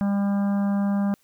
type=harmonic tone; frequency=200.2 Hz; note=G3; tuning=37 cents sharp; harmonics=1 / 3 / 4 / 5 / 6 / 7 / 8; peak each=-20 / -35 / -37 / -42 / -42 / -47 / -45 dBFS; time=0.01-1.14 s; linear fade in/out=0 ms; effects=white hiss -64 dBFS RMS until 1.23 s